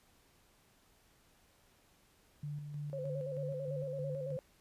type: tone with tremolo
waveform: sine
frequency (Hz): 146.83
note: D3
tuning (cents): 0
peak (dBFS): -38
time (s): 2.43-4.37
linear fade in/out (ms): 5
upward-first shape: square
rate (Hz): 3.2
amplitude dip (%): 40
type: tone with vibrato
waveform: sine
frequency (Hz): 529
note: C5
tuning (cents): +19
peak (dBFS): -38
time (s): 2.93-4.39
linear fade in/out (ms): 0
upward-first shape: square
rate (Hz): 9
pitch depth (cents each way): 60
effects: pink hiss -68 dBFS RMS until 4.6 s + resampled to 32000 Hz